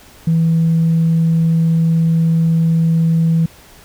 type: tone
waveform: sine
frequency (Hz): 164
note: E3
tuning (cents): -9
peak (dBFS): -9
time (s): 0.27-3.46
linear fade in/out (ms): 5
effects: tanh soft clip ceiling -7 dBFS + pink hiss -43 dBFS RMS until 3.84 s